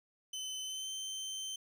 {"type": "tone with pitch glide", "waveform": "25% pulse", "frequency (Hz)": [3043, 3102], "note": ["F#7", "G7"], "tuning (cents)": [48, -19], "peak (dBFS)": -35, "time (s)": [0.33, 1.56], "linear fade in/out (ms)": 5, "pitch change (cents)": 33, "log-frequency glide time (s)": [0.63, 0.91], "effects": []}